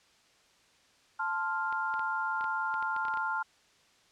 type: chord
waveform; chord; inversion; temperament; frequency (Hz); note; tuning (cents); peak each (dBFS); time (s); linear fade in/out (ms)
sine; F major; first; equal; 880 / 1046.5 / 1396.9; A5 / C6 / F6; 0 / 0 / 0; -34 / -37 / -32; 1.19-3.43; 10
type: clicks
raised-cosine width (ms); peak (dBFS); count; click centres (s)
0.3; -29; 12; 1.726 / 1.94 / 1.994 / 2.41 / 2.442 / 2.741 / 2.826 / 2.964 / 3.052 / 3.083 / 3.139 / 3.173
effects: white hiss -64 dBFS RMS until 4.11 s + low-pass 6000 Hz 12 dB/octave